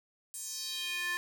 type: tone with high-pass filter sweep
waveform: square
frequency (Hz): 352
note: F4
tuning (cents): +14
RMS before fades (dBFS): -37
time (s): 0.34-1.17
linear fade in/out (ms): 0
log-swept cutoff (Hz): 8700 to 1500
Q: 2.8
effects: none